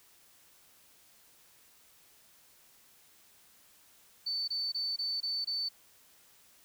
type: tone bursts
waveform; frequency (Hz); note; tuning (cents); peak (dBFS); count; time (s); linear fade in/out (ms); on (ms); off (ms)
sine; 4522; C#8; +34; -31; 6; 4.26-5.69; 10; 220; 22
effects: white hiss -62 dBFS RMS until 6.64 s